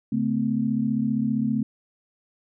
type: tone cluster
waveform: sine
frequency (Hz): 140.1 / 220.2 / 255.4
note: C#3 / A3 / C4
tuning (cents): +19 / +2 / -42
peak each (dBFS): -30 / -23 / -26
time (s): 0.12-1.63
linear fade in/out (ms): 5
effects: none